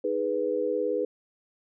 sine chord, G# minor, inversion second, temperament equal, 311.1 / 415.3 / 493.9 Hz, D#4 / G#4 / B4, 0 / 0 / 0 cents, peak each -33 / -29 / -27 dBFS, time 0.04-1.05 s, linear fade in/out 5 ms, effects none

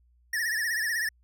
square tone with vibrato, 1804 Hz, A6, 43 cents sharp, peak -27 dBFS, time 0.33-1.09 s, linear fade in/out 5 ms, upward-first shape triangle, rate 16 Hz, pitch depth 130 cents each way, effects added 60 Hz sine -60 dBFS peak until 1.23 s

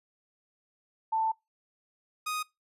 sine / sawtooth tone pair in turn, 887 / 1244.9 Hz, A5 / D#6, +14 / +1 cents, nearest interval tritone, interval 587 cents, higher second, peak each -25 / -27 dBFS, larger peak first, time 1.12-1.32 / 2.26-2.43 s, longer first, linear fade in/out 10 ms, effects noise-tail reverb RT60 0.2 s tail -22 dB re dry + resampled to 32000 Hz

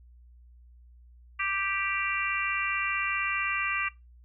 harmonic tone, 392.2 Hz, G4, 1 cent sharp, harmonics 3 / 4 / 5 / 6 / 7, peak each -33 / -36 / -33 / -33 / -33 dBFS, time 1.39-3.89 s, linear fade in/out 10 ms, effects noise-tail reverb RT60 0.2 s tail -19 dB re dry + added 60 Hz sine -51 dBFS peak until 4.24 s

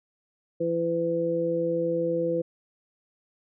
harmonic tone, 167.9 Hz, E3, 32 cents sharp, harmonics 1 / 2 / 3, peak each -33 / -29 / -25 dBFS, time 0.6-2.42 s, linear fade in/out 10 ms, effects none

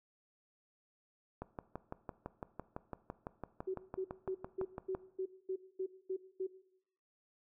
click train, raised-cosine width 1 ms, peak -27 dBFS, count 22, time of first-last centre 1.42-4.949 s, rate 5.95 Hz
sine tone bursts, 376.8 Hz, F#4, 32 cents sharp, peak -34 dBFS, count 10, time 3.67-6.47 s, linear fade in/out 10 ms, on 73 ms, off 230 ms
effects noise-tail reverb RT60 0.8 s tail -17 dB re dry

